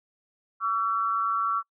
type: tone pair together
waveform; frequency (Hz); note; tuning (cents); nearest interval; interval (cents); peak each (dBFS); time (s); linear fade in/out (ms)
sine; 1138 / 1345.1; C#6 / E6; +45 / +35; minor third; 290; -26; 0.6-1.63; 50
effects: noise-tail reverb RT60 0.1 s tail -25 dB re dry